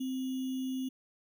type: tone with sample-and-hold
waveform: sine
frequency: 260.7 Hz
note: C4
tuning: 6 cents flat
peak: -32 dBFS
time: 0-0.89 s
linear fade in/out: 10 ms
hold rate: 3150 Hz
effects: none